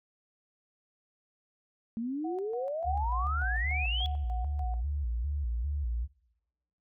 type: exponential sweep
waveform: sine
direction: up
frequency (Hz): 219.9 to 3397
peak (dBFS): -31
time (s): 1.97-4.06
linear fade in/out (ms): 0
type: tone with tremolo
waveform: sine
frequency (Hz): 736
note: F#5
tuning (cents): -9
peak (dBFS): -38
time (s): 2.24-4.81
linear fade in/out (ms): 10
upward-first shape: square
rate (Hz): 3.4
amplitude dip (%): 75
type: tone with vibrato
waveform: sine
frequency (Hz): 65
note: C2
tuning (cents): -11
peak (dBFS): -29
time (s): 2.84-6.08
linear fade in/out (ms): 50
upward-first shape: square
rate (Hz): 2.5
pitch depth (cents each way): 190
effects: noise-tail reverb RT60 1.0 s tail -26 dB re dry